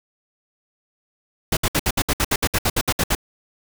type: noise bursts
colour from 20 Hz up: pink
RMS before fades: -19 dBFS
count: 15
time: 1.52-3.151 s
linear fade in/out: 5 ms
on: 49 ms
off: 64 ms
effects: none